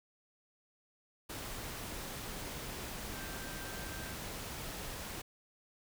sine tone in noise, 1568 Hz, G6, in tune, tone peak -50 dBFS, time 3.13-4.14 s, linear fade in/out 10 ms, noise pink, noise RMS -43 dBFS, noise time 1.29-5.22 s, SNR -10 dB, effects none

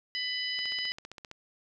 harmonic tone, 997 Hz, B5, 16 cents sharp, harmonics 2 / 3 / 4 / 5, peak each -36 / -35 / -42 / -35 dBFS, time 0.15-0.92 s, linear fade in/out 0 ms
click train, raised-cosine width 0.2 ms, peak -26 dBFS, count 12, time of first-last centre 0.59-1.314 s, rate 15.2 Hz
effects none

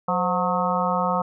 harmonic tone with a mistuned harmonic, 181.8 Hz, F#3, 30 cents flat, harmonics 1 / 3 / 4 / 5 / 6 / 7, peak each -27 / -27 / -27 / -27 / -27 / -27 dBFS, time 0.08-1.22 s, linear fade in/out 5 ms, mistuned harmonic 3, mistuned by -78 cents, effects none

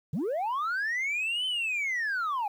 sine linear two-way sweep, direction up then down, 123.9 to 3081 to 786 Hz, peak -25 dBFS, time 0.13-2.48 s, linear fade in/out 5 ms, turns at 1.46 s, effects tanh soft clip ceiling -26 dBFS + 10-bit

